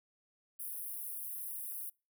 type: high-pass noise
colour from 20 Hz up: white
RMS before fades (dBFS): -42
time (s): 0.59-1.9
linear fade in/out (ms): 10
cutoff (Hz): 9400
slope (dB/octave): 96
effects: noise-tail reverb RT60 0.3 s tail -26 dB re dry